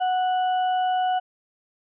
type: harmonic tone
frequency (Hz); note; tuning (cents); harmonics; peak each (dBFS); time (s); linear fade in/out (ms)
738; F#5; -5; 1 / 2 / 4; -20 / -35 / -38; 0-1.2; 20
effects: none